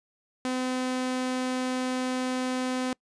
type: tone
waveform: sawtooth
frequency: 255.3 Hz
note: C4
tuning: 42 cents flat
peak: -23 dBFS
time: 0.45-2.93 s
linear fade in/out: 0 ms
effects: noise-tail reverb RT60 0.1 s tail -26 dB re dry + resampled to 22050 Hz